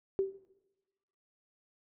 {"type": "tone with exponential decay", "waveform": "sine", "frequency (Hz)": 387.6, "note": "G4", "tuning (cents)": -20, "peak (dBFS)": -24, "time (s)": [0.19, 0.45], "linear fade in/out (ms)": 0, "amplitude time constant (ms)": 56, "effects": ["noise-tail reverb RT60 1.0 s tail -17 dB re dry"]}